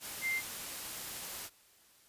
sine tone in noise, 2093 Hz, C7, in tune, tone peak -31 dBFS, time 0.21-0.42 s, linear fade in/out 50 ms, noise white, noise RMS -42 dBFS, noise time 0-1.5 s, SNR +8 dB, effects white hiss -64 dBFS RMS until 2.08 s + resampled to 32000 Hz

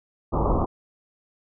pink low-pass noise, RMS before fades -22 dBFS, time 0.32-0.66 s, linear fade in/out 20 ms, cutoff 1200 Hz, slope 96 dB/octave, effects none

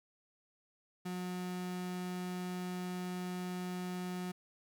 35% pulse tone, 180.9 Hz, F#3, 39 cents flat, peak -36 dBFS, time 1.05-4.32 s, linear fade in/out 10 ms, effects none

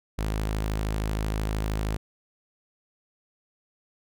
sawtooth tone, 53 Hz, G#1, 36 cents sharp, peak -22 dBFS, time 0.18-1.97 s, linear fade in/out 10 ms, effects none

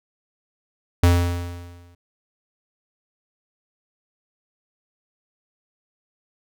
square tone with exponential decay, 87.2 Hz, F2, 2 cents flat, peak -11 dBFS, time 1.03-1.95 s, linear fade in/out 5 ms, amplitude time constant 200 ms, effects none

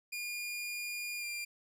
sawtooth tone with pitch glide, 2424 to 2400 Hz, D#7 to D7, -46 to +37 cents, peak -34 dBFS, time 0.12-1.45 s, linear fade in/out 10 ms, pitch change -17 cents, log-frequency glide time 1.18-1.24 s, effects none

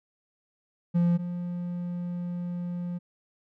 triangle tone pair in turn, 173 / 175.72 Hz, F3 / F3, -16 / +11 cents, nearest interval unison, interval 27 cents, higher second, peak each -18 / -28 dBFS, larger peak first, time 0.94-1.18 / 1.18-2.99 s, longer second, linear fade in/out 20 ms, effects none

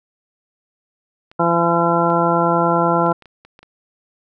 clicks, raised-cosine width 0.3 ms, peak -27 dBFS, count 9, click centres 1.315 / 2.102 / 3.064 / 3.119 / 3.223 / 3.257 / 3.45 / 3.591 / 3.63 s
harmonic tone, 169.8 Hz, F3, 48 cents flat, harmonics 1 / 2 / 3 / 4 / 5 / 6 / 8, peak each -21 / -21 / -21 / -21 / -21 / -21 / -21 dBFS, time 1.39-3.13 s, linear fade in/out 10 ms
effects none

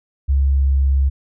sine tone with pitch glide, 68.6 to 68.09 Hz, C#2 to C#2, -17 to -30 cents, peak -12 dBFS, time 0.28-1.1 s, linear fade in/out 20 ms, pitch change -13 cents, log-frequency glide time 0.49-0.71 s, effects none

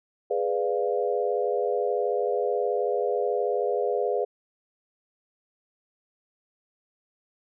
sine chord, G# diminished seventh, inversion none, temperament equal, 415.3 / 493.9 / 587.3 / 698.5 Hz, G#4 / B4 / D5 / F5, 0 / 0 / 0 / 0 cents, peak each -27 / -27 / -31 / -31 dBFS, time 0.3-4.25 s, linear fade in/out 10 ms, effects none

